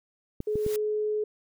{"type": "clicks", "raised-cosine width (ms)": 3, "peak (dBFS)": -19, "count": 3, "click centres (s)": [0.404, 0.556, 0.664]}
{"type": "noise with exponential growth", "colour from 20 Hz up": "white", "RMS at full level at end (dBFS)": -37, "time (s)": [0.41, 0.76], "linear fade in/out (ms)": 1, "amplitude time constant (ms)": 76}
{"type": "tone", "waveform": "sine", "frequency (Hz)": 424.9, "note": "G#4", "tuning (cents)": 40, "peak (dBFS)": -25, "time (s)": [0.47, 1.24], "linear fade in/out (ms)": 5}
{"effects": []}